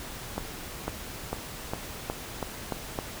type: accelerating click train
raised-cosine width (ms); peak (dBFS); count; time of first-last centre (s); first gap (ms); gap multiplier
1; -15; 8; 0.38-2.989; 500; 0.9
effects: pink hiss -40 dBFS RMS until 3.2 s